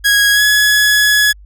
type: tone with pitch glide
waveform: sawtooth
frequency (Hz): 1653 to 1690.7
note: G#6 to G#6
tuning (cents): -9 to +30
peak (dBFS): -5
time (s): 0.04-1.33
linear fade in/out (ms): 20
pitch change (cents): +39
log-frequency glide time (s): 0.32-0.43
effects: added 50 Hz sine -36 dBFS peak until 1.45 s